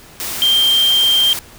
sine tone in noise, 3166 Hz, G7, 17 cents sharp, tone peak -10 dBFS, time 0.42-1.33 s, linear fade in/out 0 ms, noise white, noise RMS -24 dBFS, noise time 0.2-1.39 s, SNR +11 dB, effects pink hiss -41 dBFS RMS until 1.58 s

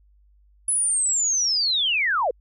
sine linear sweep, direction down, 10310 to 435.1 Hz, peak -19 dBFS, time 0.68-2.31 s, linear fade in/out 5 ms, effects added 50 Hz sine -54 dBFS peak until 2.4 s

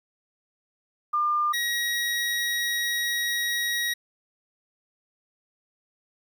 sine / 25% pulse tone pair in turn, 1200 / 1900.5 Hz, D6 / A#6, +37 / +33 cents, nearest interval minor sixth, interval 796 cents, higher second, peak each -21 dBFS, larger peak neither, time 1.13-1.53 / 1.53-3.94 s, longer second, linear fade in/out 10 ms, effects 10-bit

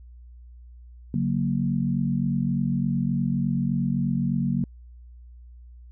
sine chord, F# major, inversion second, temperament equal with one note detuned, 141.59 / 185 / 233.1 Hz, C#3 / F#3 / A#3, +37 / 0 / 0 cents, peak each -26 dBFS, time 1.14-4.64 s, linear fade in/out 2 ms, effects added 60 Hz sine -43 dBFS peak until 5.91 s

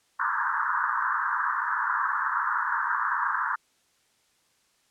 pink band-pass noise, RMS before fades -27 dBFS, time 0.19-3.56 s, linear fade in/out 10 ms, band 930 to 1700 Hz, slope 96 dB/octave, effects white hiss -67 dBFS RMS until 4.9 s + low-pass 9000 Hz 12 dB/octave

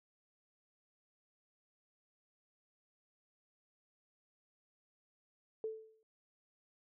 sine tone with exponential decay, 440 Hz, A4, in tune, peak -34 dBFS, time 5.64-6.03 s, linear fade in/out 1 ms, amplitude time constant 83 ms, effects none

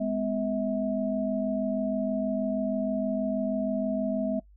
sine tone cluster, 206.8 / 253.1 / 644 Hz, G#3 / B3 / E5, -7 / +43 / -41 cents, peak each -30 dBFS, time 0-4.4 s, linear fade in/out 10 ms, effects noise-tail reverb RT60 0.1 s tail -21 dB re dry + added 50 Hz sine -52 dBFS peak until 4.56 s

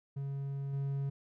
triangle tone with level steps, 138.59 Hz, C#3, in tune, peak -33 / -30 dBFS, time 0.16-1.1 s, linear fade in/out 10 ms, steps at 0.73 s, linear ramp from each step 5 ms, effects none

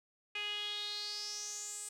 sawtooth tone with band-pass filter sweep, 415.3 Hz, G#4, in tune, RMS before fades -41 dBFS, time 0.35-1.89 s, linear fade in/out 5 ms, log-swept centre 2600 to 8500 Hz, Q 6.7, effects none

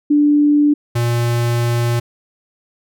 sine / square tone pair in turn, 293.7 / 118.8 Hz, D4 / A#2, 0 / +33 cents, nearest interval octave + major third, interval 1567 cents, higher first, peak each -9 / -15 dBFS, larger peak first, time 0.1-0.74 / 0.95-2 s, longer second, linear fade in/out 10 ms, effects none

